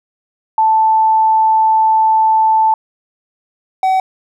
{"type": "tone pair in turn", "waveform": ["sine", "triangle"], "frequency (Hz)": [880, 756.9], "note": ["A5", "F#5"], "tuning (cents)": [0, 39], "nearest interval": "minor third", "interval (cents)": 261, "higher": "first", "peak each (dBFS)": -8, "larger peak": "neither", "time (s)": [[0.58, 2.74], [3.83, 4]], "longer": "first", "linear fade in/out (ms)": 2, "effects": []}